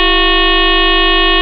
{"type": "tone with frequency modulation", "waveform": "sine", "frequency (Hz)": 1465, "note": "F#6", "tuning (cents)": -18, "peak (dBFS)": -7, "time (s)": [0, 1.41], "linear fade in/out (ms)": 0, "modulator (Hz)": 360, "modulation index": 5.4, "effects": []}